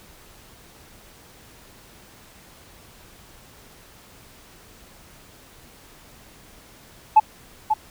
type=tone with echo; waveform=sine; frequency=862 Hz; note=A5; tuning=36 cents flat; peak=-6 dBFS; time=7.16-7.2 s; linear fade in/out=10 ms; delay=540 ms; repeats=1; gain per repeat=-9 dB; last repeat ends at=7.74 s; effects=tanh soft clip ceiling -4 dBFS + pink hiss -49 dBFS RMS until 7.9 s